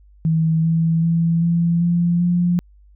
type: tone with pitch steps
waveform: sine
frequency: 160.9 / 163.71 / 166.57 / 169.49 / 172.45 / 175.46 Hz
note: E3 / E3 / E3 / E3 / F3 / F3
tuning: -42 / -12 / +18 / +48 / -22 / +8 cents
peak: -14 dBFS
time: 0.25-2.59 s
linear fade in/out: 0 ms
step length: 390 ms
effects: added 50 Hz sine -46 dBFS peak until 2.95 s